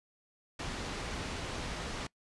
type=low-pass noise; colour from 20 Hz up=pink; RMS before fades=-39 dBFS; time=0.59-2.07 s; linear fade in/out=5 ms; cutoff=5700 Hz; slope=12 dB/octave; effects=noise-tail reverb RT60 0.1 s tail -22 dB re dry + resampled to 24000 Hz